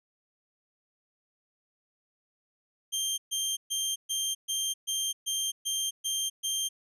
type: tone bursts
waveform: 20% pulse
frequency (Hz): 3172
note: G7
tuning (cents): +20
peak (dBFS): -23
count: 10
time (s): 2.92-6.69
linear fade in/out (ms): 20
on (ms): 260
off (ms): 130
effects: resampled to 32000 Hz